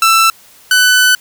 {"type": "tone pair in turn", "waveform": "sawtooth", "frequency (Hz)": [1332, 1500.3], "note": ["E6", "F#6"], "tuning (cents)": [18, 24], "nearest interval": "major second", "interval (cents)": 206, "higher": "second", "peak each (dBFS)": -3, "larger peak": "neither", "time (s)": [[0.02, 0.3], [0.71, 1.15]], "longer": "second", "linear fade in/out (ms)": 2, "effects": ["white hiss -43 dBFS RMS until 1.2 s"]}